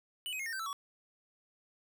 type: tone with pitch steps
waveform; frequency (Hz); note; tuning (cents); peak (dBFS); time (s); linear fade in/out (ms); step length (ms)
square; 2969 / 2526 / 2148 / 1827.6 / 1554.7 / 1322.5 / 1125; F#7 / D#7 / C7 / A#6 / G6 / E6 / C#6; +5 / +26 / +45 / -35 / -15 / +5 / +25; -37; 0.26-0.729; 0; 67
effects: none